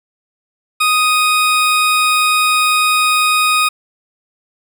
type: tone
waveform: 20% pulse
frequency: 1246 Hz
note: D#6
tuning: 2 cents sharp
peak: -6 dBFS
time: 0.8-3.69 s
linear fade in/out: 10 ms
effects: none